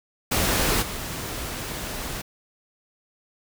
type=noise with level steps; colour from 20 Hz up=pink; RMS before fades=-22 / -32 dBFS; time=0.31-2.22 s; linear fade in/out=10 ms; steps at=0.81 s; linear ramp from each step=20 ms; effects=none

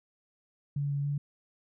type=tone with pitch steps; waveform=sine; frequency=142.8 / 141.8 / 143.7 Hz; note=D3 / C#3 / D3; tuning=-48 / +40 / -37 cents; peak=-28 dBFS; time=0.76-1.18 s; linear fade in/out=5 ms; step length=140 ms; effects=none

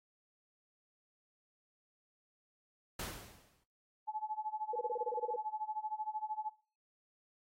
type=noise with exponential decay; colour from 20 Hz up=pink; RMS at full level=-39 dBFS; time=2.99-3.64 s; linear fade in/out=5 ms; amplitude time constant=140 ms
type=tone with tremolo; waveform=sine; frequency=860 Hz; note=A5; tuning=40 cents flat; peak=-34 dBFS; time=4.07-6.5 s; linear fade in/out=20 ms; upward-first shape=sine; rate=13 Hz; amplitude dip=95%
type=tone bursts; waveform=sine; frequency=486.7 Hz; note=B4; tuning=25 cents flat; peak=-34 dBFS; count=12; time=4.73-5.363 s; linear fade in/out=5 ms; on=28 ms; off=27 ms
effects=noise-tail reverb RT60 0.4 s tail -21 dB re dry + AAC 48 kbps

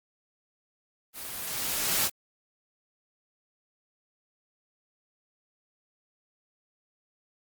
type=noise with level ramp; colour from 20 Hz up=white; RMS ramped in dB=-40 to -24 dBFS; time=1.13-2.1 s; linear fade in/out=50 ms; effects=Opus 32 kbps

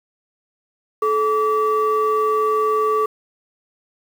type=tone pair together; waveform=sine; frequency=431.9 / 1153 Hz; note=A4 / D6; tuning=-32 / -32 cents; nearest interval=octave + perfect fourth; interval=1700 cents; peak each=-17 dBFS; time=1.02-3.06 s; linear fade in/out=5 ms; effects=tanh soft clip ceiling -10 dBFS + 7-bit

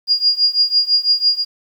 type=tone with tremolo; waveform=sine; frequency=4840 Hz; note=D#8; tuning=49 cents flat; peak=-8 dBFS; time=0.07-1.45 s; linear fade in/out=50 ms; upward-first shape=triangle; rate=6 Hz; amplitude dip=95%; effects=8-bit

